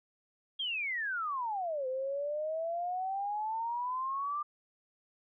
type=exponential two-way sweep; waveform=sine; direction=down then up; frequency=3307 to 510 to 1198 Hz; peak=-32 dBFS; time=0.59-4.43 s; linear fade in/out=10 ms; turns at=1.87 s; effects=none